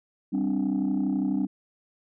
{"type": "chord", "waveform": "sine", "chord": "G suspended fourth", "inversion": "none", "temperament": "equal", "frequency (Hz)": [196, 261.6, 293.7], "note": ["G3", "C4", "D4"], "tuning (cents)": [0, 0, 0], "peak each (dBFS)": -26, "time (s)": [0.32, 1.47], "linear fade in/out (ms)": 20, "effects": ["tanh soft clip ceiling -19 dBFS"]}